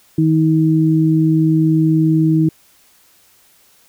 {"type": "tone pair together", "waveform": "sine", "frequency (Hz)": [158.2, 317.6], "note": ["D#3", "D#4"], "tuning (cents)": [29, 36], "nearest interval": "octave", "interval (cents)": 1207, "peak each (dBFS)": -13, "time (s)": [0.18, 2.49], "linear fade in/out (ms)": 5, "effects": ["white hiss -52 dBFS RMS until 3.88 s"]}